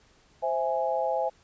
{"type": "chord", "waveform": "sine", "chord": "C augmented", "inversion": "none", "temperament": "equal", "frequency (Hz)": [523.3, 659.3, 830.6], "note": ["C5", "E5", "G#5"], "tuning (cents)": [0, 0, 0], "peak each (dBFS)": -29, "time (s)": [0.42, 1.3], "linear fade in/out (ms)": 20, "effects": ["pink hiss -61 dBFS RMS until 1.43 s", "resampled to 16000 Hz"]}